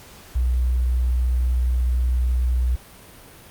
sine tone, 61.9 Hz, B1, 5 cents sharp, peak -17 dBFS, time 0.35-2.76 s, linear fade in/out 10 ms, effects pink hiss -45 dBFS RMS until 3.5 s + Opus 48 kbps

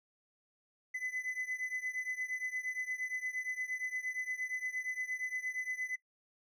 triangle beating tone pair, 2011 / 2019.6 Hz, B6 / B6, +31 / +38 cents, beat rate 8.6 Hz, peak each -37 / -39 dBFS, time 0.94-5.96 s, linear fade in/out 10 ms, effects noise-tail reverb RT60 0.1 s tail -18 dB re dry

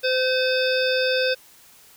harmonic tone, 514 Hz, C5, 31 cents flat, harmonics 1 / 3 / 5 / 7 / 9 / 10, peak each -21 / -26 / -28 / -29 / -31 / -31 dBFS, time 0.03-1.35 s, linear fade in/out 20 ms, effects white hiss -51 dBFS RMS until 1.96 s

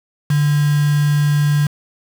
sine tone with quantisation, 146.83 Hz, D3, in tune, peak -12 dBFS, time 0.3-1.67 s, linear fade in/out 5 ms, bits 4, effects none

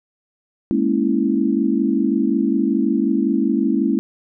sine chord, A# half-diminished seventh, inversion third, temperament equal, 207.7 / 233.1 / 277.2 / 329.6 Hz, G#3 / A#3 / C#4 / E4, 0 / 0 / 0 / 0 cents, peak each -21 / -21 / -20 / -21 dBFS, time 0.71-3.99 s, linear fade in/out 0 ms, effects none

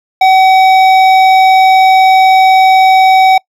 sine tone with hard clipping, 758 Hz, F#5, 42 cents sharp, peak -5 dBFS, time 0.21-3.38 s, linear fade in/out 5 ms, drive 11 dB, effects noise-tail reverb RT60 0.1 s tail -25 dB re dry

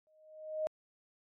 sine tone with exponential growth, 622.3 Hz, D#5, in tune, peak -29 dBFS, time 0.07-0.67 s, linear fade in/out 0 ms, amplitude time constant 130 ms, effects AAC 32 kbps

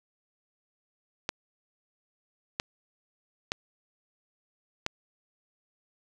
clicks, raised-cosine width 0.2 ms, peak -11 dBFS, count 4, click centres 1.291 / 2.599 / 3.519 / 4.864 s, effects none

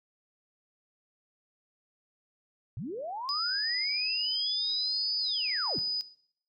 sine linear two-way sweep, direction up then down, 92.5 to 4699 to 92.5 Hz, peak -34 dBFS, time 2.77-5.79 s, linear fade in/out 0 ms, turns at 5.17 s
sine tone, 4978 Hz, D#8, in tune, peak -28 dBFS, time 3.29-6.01 s, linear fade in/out 0 ms
effects noise-tail reverb RT60 0.6 s tail -17 dB re dry

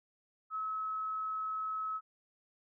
sine tone, 1289 Hz, E6, 39 cents flat, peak -34 dBFS, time 0.5-2.01 s, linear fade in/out 50 ms, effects none

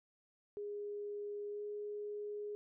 sine tone with pitch glide, 411.7 to 415.5 Hz, G#4 to G#4, -15 to +1 cents, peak -40 dBFS, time 0.57-2.55 s, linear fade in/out 0 ms, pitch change +16 cents, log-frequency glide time 1.49-1.62 s, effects none

